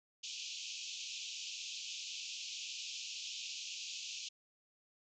pink band-pass noise, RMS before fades -45 dBFS, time 0.23-4.29 s, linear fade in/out 10 ms, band 2500 to 7100 Hz, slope 96 dB/octave, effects none

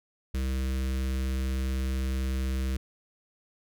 square tone with notch filter, 65.41 Hz, C2, in tune, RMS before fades -29 dBFS, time 0.34-2.77 s, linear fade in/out 5 ms, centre 810 Hz, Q 0.83, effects none

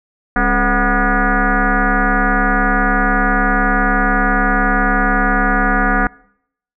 sine tone with frequency modulation, 743 Hz, F#5, 7 cents sharp, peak -11 dBFS, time 0.36-6.07 s, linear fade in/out 2 ms, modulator 236 Hz, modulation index 4.2, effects noise-tail reverb RT60 0.7 s tail -24 dB re dry

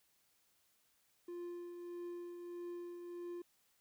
triangle tone with tremolo, 349.2 Hz, F4, in tune, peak -40 dBFS, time 1.28-3.42 s, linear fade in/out 5 ms, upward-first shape triangle, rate 1.6 Hz, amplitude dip 45%, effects white hiss -75 dBFS RMS until 3.8 s

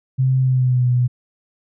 sine tone with pitch glide, 130.81 to 123.83 Hz, C3 to B2, 0 to +5 cents, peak -13 dBFS, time 0.18-1.08 s, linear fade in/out 20 ms, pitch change -95 cents, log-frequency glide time 0.4-0.89 s, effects none

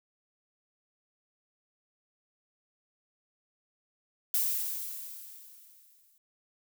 violet noise with exponential decay, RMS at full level -27 dBFS, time 4.34-6.18 s, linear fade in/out 2 ms, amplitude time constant 400 ms, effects none

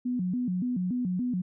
sine tone with vibrato, 212.2 Hz, G#3, 38 cents sharp, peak -26 dBFS, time 0.05-1.42 s, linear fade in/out 10 ms, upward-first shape square, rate 3.5 Hz, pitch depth 270 cents each way, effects none

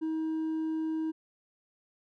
sine tone with hard clipping, 317.8 Hz, D#4, 37 cents sharp, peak -30 dBFS, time 0.01-1.12 s, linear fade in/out 20 ms, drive 2 dB, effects none

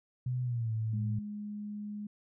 sine tone with pitch glide, 125.6 to 110.61 Hz, B2 to A2, +30 to +10 cents, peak -30 dBFS, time 0.26-1.19 s, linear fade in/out 5 ms, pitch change -220 cents, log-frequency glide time 0.43-0.72 s
sine tone, 208 Hz, G#3, 3 cents sharp, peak -37 dBFS, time 0.93-2.07 s, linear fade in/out 5 ms
effects none

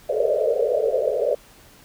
white band-pass noise, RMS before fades -21 dBFS, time 0.09-1.35 s, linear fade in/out 5 ms, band 420 to 630 Hz, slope 96 dB/octave, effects pink hiss -50 dBFS RMS until 1.84 s

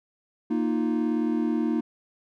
triangle chord, Bb suspended fourth, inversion none, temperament just, 233.1 / 310.8 / 349.6 Hz, Bb3 / Eb4 / F4, 0 / -2 / +2 cents, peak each -24 / -24 / -29 dBFS, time 0.5-1.81 s, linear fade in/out 10 ms, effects none

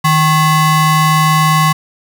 square ring-modulated tone, 466.2 Hz, A#4, in tune, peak -6 dBFS, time 0.04-1.73 s, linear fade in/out 10 ms, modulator 623 Hz, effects none

